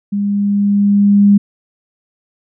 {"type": "tone with level ramp", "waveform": "sine", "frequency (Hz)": 202.4, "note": "G#3", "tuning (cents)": -44, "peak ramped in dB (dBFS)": [-14, -4], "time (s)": [0.12, 1.38], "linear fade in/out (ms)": 10, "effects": []}